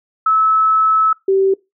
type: tone pair in turn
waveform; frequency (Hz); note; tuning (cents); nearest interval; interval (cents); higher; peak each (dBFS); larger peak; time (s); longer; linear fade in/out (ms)
sine; 1300 / 386.5; E6 / G4; -24 / -24; octave + major sixth; 2100; first; -10; neither; 0.26-1.13 / 1.28-1.54; first; 5
effects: noise-tail reverb RT60 0.2 s tail -22 dB re dry